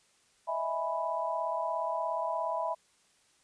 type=chord; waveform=sine; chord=E major seventh; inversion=third; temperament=equal; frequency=622.3 / 659.3 / 830.6 / 987.8 Hz; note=D#5 / E5 / G#5 / B5; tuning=0 / 0 / 0 / 0 cents; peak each=-39 / -34 / -39 / -33 dBFS; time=0.47-2.75 s; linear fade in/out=20 ms; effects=white hiss -67 dBFS RMS until 3.43 s + resampled to 22050 Hz